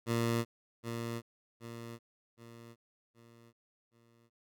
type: tone with echo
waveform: 15% pulse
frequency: 116.54 Hz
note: A#2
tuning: in tune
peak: -23 dBFS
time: 0.06-0.45 s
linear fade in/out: 50 ms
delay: 770 ms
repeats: 5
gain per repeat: -7 dB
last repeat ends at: 4.3 s
effects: none